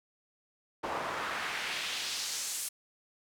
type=noise with band-pass filter sweep; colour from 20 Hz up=pink; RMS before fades=-36 dBFS; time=0.83-2.69 s; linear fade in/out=10 ms; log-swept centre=770 to 9500 Hz; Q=1.3; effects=none